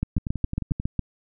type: two click trains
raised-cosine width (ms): 5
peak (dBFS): -11 / -16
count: 8 / 8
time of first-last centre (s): 0.03-0.993 / 0.18-0.799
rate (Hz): 7.27 / 11.3
effects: none